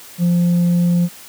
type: tone with tanh clipping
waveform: sine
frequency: 174.1 Hz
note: F3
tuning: 5 cents flat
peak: -12 dBFS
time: 0.18-1.09 s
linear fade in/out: 50 ms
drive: 2 dB
effects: white hiss -39 dBFS RMS until 1.28 s + high-pass 100 Hz 12 dB/octave